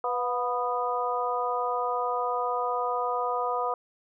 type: harmonic tone with a mistuned harmonic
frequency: 246.9 Hz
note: B3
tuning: in tune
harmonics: 2 / 3 / 4 / 5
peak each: -31 / -31 / -31 / -31 dBFS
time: 0.04-3.74 s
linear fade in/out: 2 ms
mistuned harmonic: 3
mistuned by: -42 cents
effects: none

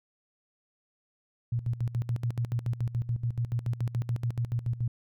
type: tone with tremolo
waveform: sine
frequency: 118.7 Hz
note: A#2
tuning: 32 cents sharp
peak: -25 dBFS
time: 1.52-4.88 s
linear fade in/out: 5 ms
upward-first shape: square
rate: 7 Hz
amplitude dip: 80%
effects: none

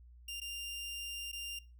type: tone with dropouts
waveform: sawtooth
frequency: 2794 Hz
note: F7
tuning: in tune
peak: -37 dBFS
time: 0.28-1.59 s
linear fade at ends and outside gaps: 5 ms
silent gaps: 0.402-0.415 / 1.317-1.329 s
effects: noise-tail reverb RT60 0.3 s tail -20 dB re dry + added 60 Hz sine -54 dBFS peak until 1.79 s

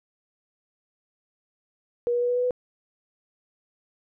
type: tone with pitch steps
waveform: sine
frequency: 479.5 / 483.1 / 486.8 / 490.4 / 494.1 / 497.8 Hz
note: A#4 / B4 / B4 / B4 / B4 / B4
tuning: +49 / -38 / -25 / -12 / +1 / +14 cents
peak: -21 dBFS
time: 2.07-2.508 s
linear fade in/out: 0 ms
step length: 73 ms
effects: none

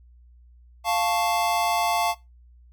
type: chord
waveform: square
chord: F augmented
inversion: none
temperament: equal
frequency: 698.5 / 880 / 1108.7 Hz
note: F5 / A5 / C#6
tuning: 0 / 0 / 0 cents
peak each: -25 / -26 / -29 dBFS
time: 0.84-2.15 s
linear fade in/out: 50 ms
effects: noise-tail reverb RT60 0.2 s tail -18 dB re dry + added 60 Hz sine -49 dBFS peak until 2.72 s

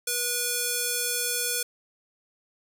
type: tone with band-pass filter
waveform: square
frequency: 485 Hz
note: B4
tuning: 31 cents flat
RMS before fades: -28 dBFS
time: 0.07-1.63 s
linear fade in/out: 5 ms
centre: 11000 Hz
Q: 0.79
effects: none

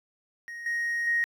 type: tone with level steps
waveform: triangle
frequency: 1874 Hz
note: A#6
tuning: 9 cents sharp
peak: -35 / -24 / -19 dBFS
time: 0.48-1.24 s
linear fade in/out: 0 ms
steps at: 0.66 / 1.07 s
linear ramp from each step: 2 ms
effects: tanh soft clip ceiling -20 dBFS

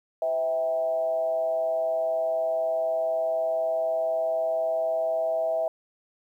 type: tone with frequency modulation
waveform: sine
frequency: 650 Hz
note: E5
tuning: 24 cents flat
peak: -23 dBFS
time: 0.22-5.68 s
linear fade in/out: 2 ms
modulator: 144 Hz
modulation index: 0.51
effects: 10-bit

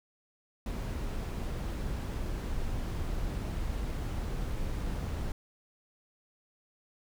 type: noise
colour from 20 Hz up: brown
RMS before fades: -34 dBFS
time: 0.66-5.32 s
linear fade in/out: 2 ms
effects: none

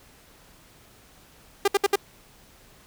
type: tone bursts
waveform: sawtooth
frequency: 399.9 Hz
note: G4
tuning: 35 cents sharp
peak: -13 dBFS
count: 4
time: 1.65-1.958 s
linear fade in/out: 5 ms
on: 29 ms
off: 64 ms
effects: pink hiss -54 dBFS RMS until 2.86 s

